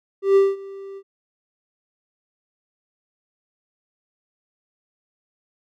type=tone with ADSR envelope; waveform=triangle; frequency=392 Hz; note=G4; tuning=in tune; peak=-8 dBFS; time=0.22-1.03 s; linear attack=140 ms; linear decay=200 ms; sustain=-23 dB; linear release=59 ms; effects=none